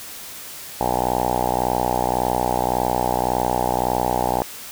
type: tone with low-pass filter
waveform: 5% pulse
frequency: 61.8 Hz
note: B1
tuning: 2 cents sharp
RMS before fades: -21 dBFS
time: 0.81-4.42 s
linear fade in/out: 0 ms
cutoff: 850 Hz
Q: 6.8
effects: white hiss -36 dBFS RMS until 4.71 s